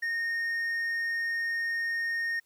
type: tone with hard clipping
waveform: sine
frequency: 1845 Hz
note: A#6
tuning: 18 cents flat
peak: -29 dBFS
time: 0.02-2.4 s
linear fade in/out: 10 ms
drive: 3 dB
effects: white hiss -71 dBFS RMS until 2.45 s